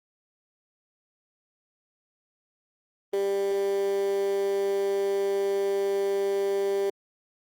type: tone with high-pass filter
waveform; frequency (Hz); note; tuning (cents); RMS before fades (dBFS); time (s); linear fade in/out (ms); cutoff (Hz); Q
15% pulse; 197.8; G3; +16; -26; 3.13-6.9; 5; 420; 9
effects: Opus 32 kbps